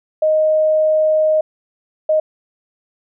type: tone bursts at uneven times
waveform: sine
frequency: 622.3 Hz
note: D#5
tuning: in tune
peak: -11 dBFS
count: 2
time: 0.22-1.41 / 2.09-2.2 s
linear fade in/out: 5 ms
effects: none

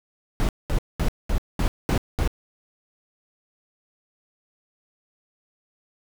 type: noise bursts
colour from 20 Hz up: brown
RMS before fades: -21 dBFS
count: 7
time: 0.4-2.276 s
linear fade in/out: 0 ms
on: 88 ms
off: 210 ms
effects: none

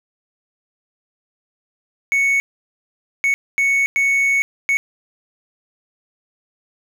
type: tone bursts at uneven times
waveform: triangle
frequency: 2217 Hz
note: C#7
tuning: in tune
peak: -12 dBFS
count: 5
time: 2.12-2.4 / 3.24-3.34 / 3.58-3.86 / 3.96-4.42 / 4.69-4.77 s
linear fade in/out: 0 ms
effects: none

